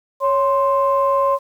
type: tone pair together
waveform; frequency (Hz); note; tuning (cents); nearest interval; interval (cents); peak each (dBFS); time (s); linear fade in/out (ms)
sine; 554.4 / 1046.6; C#5 / C6; 0 / 0; major seventh; 1100; -16 / -16; 0.2-1.39; 50
effects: tanh soft clip ceiling -6 dBFS + 8-bit